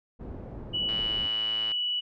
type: low-pass noise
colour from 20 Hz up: pink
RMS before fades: -40 dBFS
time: 0.19-1.28 s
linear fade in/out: 20 ms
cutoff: 550 Hz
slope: 12 dB/octave
type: tone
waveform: sine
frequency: 2949 Hz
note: F#7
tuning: 6 cents flat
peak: -26 dBFS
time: 0.73-2.01 s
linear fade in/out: 20 ms
type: click train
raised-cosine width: 0.3 ms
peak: -25 dBFS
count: 92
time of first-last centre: 0.89-1.717 s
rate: 110 Hz
effects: none